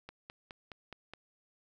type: click train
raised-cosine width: 0.3 ms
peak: -29 dBFS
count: 6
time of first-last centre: 0.09-1.136 s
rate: 4.78 Hz
effects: none